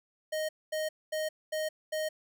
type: tone bursts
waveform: square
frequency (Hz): 622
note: D#5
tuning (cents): -1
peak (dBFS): -31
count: 5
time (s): 0.32-2.09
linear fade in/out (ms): 10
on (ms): 170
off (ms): 230
effects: none